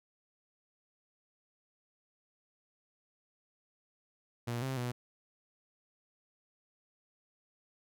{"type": "tone with pitch steps", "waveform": "sawtooth", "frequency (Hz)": [119.1, 132.6, 122.7], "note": ["A#2", "C3", "B2"], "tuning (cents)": [38, 23, -11], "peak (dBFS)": -30, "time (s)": [4.47, 4.92], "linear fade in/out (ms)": 10, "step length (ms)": 150, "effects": []}